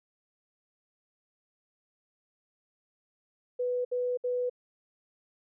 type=tone bursts; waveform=sine; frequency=494.7 Hz; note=B4; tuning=3 cents sharp; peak=-27 dBFS; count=3; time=3.59-4.498 s; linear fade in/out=10 ms; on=260 ms; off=64 ms; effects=none